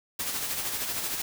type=noise with tremolo; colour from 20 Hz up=white; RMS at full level=-30 dBFS; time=0.19-1.22 s; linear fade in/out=5 ms; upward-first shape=sine; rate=13 Hz; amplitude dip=40%; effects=none